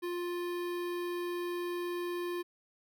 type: tone with notch filter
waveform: square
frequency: 350.9 Hz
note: F4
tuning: 8 cents sharp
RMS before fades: -36 dBFS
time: 0.02-2.43 s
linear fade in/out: 20 ms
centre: 7000 Hz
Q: 0.97
effects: none